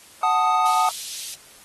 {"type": "chord", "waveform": "triangle", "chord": "D# diminished", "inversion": "first", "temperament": "equal", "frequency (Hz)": [740, 880, 1244.5], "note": ["F#5", "A5", "D#6"], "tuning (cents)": [0, 0, 0], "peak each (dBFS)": [-20, -20, -18], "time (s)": [0.23, 0.89], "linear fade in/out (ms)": 2}
{"type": "high-pass noise", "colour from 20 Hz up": "pink", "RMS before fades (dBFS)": -33, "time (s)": [0.66, 1.34], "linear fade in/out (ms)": 0, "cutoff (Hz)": 3300, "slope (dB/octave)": 24}
{"effects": ["white hiss -48 dBFS RMS until 1.64 s", "AAC 32 kbps"]}